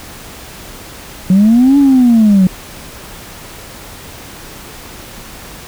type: linear two-way sweep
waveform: sine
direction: up then down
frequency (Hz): 180.5 to 286 to 180.5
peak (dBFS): -3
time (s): 1.3-2.47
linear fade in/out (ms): 2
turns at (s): 1.78
effects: tanh soft clip ceiling -2 dBFS + pink hiss -32 dBFS RMS until 5.67 s